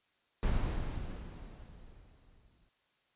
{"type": "noise with exponential decay", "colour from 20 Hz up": "brown", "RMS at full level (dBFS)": -29, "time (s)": [0.43, 2.69], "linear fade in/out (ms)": 0, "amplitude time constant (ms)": 490, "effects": ["white hiss -74 dBFS RMS until 3.15 s", "resampled to 8000 Hz"]}